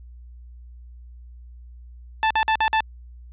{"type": "tone bursts", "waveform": "sawtooth", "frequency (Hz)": 880, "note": "A5", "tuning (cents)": 0, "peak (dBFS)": -13, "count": 5, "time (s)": [2.23, 2.805], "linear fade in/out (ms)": 0, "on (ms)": 75, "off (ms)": 50, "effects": ["added 60 Hz sine -40 dBFS peak until 3.32 s", "resampled to 8000 Hz"]}